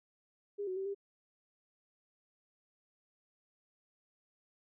sine tone with pitch steps, 406.3 / 371.6 / 385.7 / 398.4 Hz, G#4 / F#4 / G4 / G4, -38 / +7 / -28 / +28 cents, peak -35 dBFS, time 0.58-0.948 s, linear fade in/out 20 ms, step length 92 ms, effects none

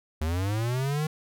square linear sweep, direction up, 74.8 to 157.3 Hz, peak -26 dBFS, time 0.21-1.07 s, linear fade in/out 5 ms, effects none

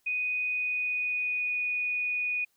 sine tone with pitch glide, 2489 to 2470 Hz, D#7 to D#7, 0 to -13 cents, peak -27 dBFS, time 0.06-2.45 s, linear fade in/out 10 ms, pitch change -13 cents, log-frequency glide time 0.46-1.59 s, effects white hiss -72 dBFS RMS until 2.56 s

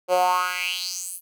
10% pulse tone with high-pass filter sweep, 180.7 Hz, F#3, 41 cents flat, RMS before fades -24 dBFS, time 0.08-1.21 s, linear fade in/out 50 ms, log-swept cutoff 480 to 12000 Hz, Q 4.6, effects none

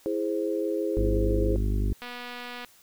sine chord, E augmented, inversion none, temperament equal, 329.6 / 415.3 / 523.3 Hz, E4 / G#4 / B#4, 0 / 0 / 0 cents, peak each -29 / -29 / -31 dBFS, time 0.06-1.56 s, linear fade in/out 0 ms
harmonic tone, 50.5 Hz, G#1, 48 cents flat, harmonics 1 / 2 / 4 / 5 / 6 / 7 / 8, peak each -24 / -30 / -36 / -38 / -40 / -41 / -42 dBFS, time 0.97-1.93 s, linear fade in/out 0 ms
click train, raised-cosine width 0.3 ms, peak -23 dBFS, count 154, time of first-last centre 2.02-2.647 s, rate 244 Hz
effects white hiss -57 dBFS RMS until 2.82 s

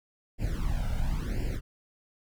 brown noise with flanger, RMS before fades -29 dBFS, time 0.38-1.61 s, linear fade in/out 50 ms, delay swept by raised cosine 0.4 to 1.4 ms, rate 0.96 Hz, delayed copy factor +0.95, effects none

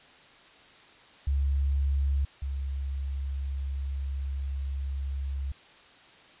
sine tone pair in turn, 69.3 / 68.42 Hz, C#2 / C#2, 0 / -22 cents, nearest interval unison, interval 22 cents, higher first, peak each -23 / -29 dBFS, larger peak first, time 1.27-2.25 / 2.42-5.52 s, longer second, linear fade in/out 5 ms, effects white hiss -54 dBFS RMS until 6.4 s + resampled to 8000 Hz

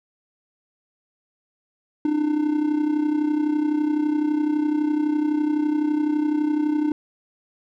triangle tone with amplitude modulation, 300.7 Hz, D4, 41 cents sharp, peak -14 dBFS, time 2.05-6.92 s, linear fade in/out 2 ms, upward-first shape sine, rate 31.9 Hz, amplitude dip 65%, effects none

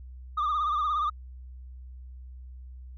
sine tone with vibrato, 1207 Hz, D6, 47 cents sharp, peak -22 dBFS, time 0.37-1.1 s, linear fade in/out 10 ms, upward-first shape triangle, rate 17 Hz, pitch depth 86 cents each way, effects tanh soft clip ceiling -23 dBFS + added 63 Hz sine -41 dBFS peak until 2.97 s

